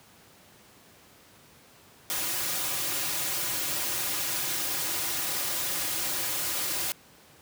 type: noise with comb filter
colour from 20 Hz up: white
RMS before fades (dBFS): -30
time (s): 2.1-6.92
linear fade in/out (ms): 0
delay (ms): 4.5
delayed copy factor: -0.8
effects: pink hiss -55 dBFS RMS until 7.41 s + high-pass 100 Hz 12 dB/octave